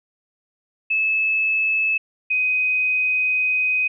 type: tone pair in turn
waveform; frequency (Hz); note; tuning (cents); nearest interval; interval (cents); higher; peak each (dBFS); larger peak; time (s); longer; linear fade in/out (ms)
sine; 2605 / 2509; E7 / D#7; -21 / +14; minor second; 65; first; -17; neither; 0.9-1.98 / 2.3-3.88; second; 10
effects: none